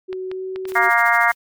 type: tone with pitch glide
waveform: sine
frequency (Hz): 373.3 to 376.5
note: F#4 to F#4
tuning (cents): +15 to +30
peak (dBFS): -25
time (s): 0.08-0.9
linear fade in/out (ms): 20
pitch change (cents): +15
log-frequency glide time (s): 0.31-0.43
type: clicks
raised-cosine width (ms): 0.3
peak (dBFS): -19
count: 5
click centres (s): 0.129 / 0.315 / 0.56 / 0.654 / 0.72
type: noise with tremolo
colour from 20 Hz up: white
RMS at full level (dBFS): -38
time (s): 0.67-1.35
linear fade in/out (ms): 20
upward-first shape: sine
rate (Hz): 13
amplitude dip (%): 85
type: harmonic tone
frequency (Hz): 234.5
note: A#3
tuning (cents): +11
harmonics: 3 / 4 / 5 / 6 / 7 / 8 / 9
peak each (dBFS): -21 / -21 / -21 / -21 / -21 / -21 / -21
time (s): 0.75-1.32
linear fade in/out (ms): 10
effects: none